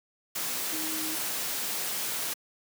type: tone in noise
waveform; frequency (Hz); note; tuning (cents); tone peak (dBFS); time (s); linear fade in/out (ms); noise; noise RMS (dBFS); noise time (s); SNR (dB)
sine; 314.8; D#4; +20; -37; 0.72-1.16; 10; white; -32; 0.35-2.34; -8
effects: high-pass 150 Hz 12 dB/octave